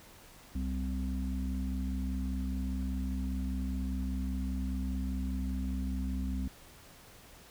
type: harmonic tone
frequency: 65 Hz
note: C2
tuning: 11 cents flat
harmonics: 1 / 3 / 4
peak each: -33 / -38 / -39 dBFS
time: 0.55-6.48 s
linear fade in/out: 5 ms
effects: pink hiss -55 dBFS RMS until 7.5 s